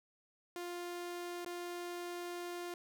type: tone with dropouts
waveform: sawtooth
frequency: 350.6 Hz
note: F4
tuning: 7 cents sharp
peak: -37 dBFS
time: 0.56-2.74 s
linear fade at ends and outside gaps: 1 ms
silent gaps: 1.448-1.461 s
effects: none